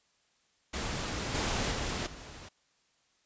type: noise with level steps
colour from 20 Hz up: pink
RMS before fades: -35 / -31 / -34 / -47 dBFS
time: 0.73-2.49 s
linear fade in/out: 10 ms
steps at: 1.34 / 1.71 / 2.06 s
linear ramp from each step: 10 ms
effects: white hiss -71 dBFS RMS until 3.25 s + resampled to 16000 Hz